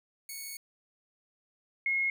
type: tone pair in turn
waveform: 5% pulse / sine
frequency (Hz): 2217 / 2161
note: C#7 / C#7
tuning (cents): 0 / -45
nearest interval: unison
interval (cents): 45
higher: first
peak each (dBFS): -29 / -26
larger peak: second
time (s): 0.29-0.57 / 1.86-2.1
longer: first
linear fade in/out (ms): 2
effects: none